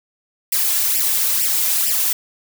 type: noise with flanger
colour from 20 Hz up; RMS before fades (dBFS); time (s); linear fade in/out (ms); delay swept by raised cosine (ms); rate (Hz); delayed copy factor
blue; -18; 0.52-2.13; 5; 0.38 to 2.98; 2.2; +0.9
effects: none